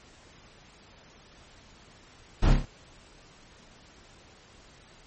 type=noise with echo; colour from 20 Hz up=brown; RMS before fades=-22 dBFS; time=2.42-2.54 s; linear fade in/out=10 ms; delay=29 ms; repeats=4; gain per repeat=-4 dB; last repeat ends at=2.656 s; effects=pink hiss -54 dBFS RMS until 5.06 s + MP3 32 kbps